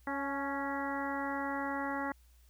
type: harmonic tone with a mistuned harmonic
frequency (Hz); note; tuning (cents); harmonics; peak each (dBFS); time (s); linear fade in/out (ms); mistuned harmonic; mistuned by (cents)
277.2; C#4; 0; 1 / 2 / 3 / 4 / 5 / 6 / 7; -38 / -42 / -39 / -42 / -43 / -44 / -43; 0.07-2.12; 2; 3; +24
effects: added 60 Hz sine -59 dBFS peak until 2.49 s + white hiss -70 dBFS RMS until 2.49 s